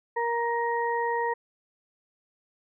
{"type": "harmonic tone", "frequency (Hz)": 469.3, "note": "A#4", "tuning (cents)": 12, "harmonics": [1, 2, 4], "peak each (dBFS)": [-29, -27, -33], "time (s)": [0.16, 1.34], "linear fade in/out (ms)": 10, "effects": []}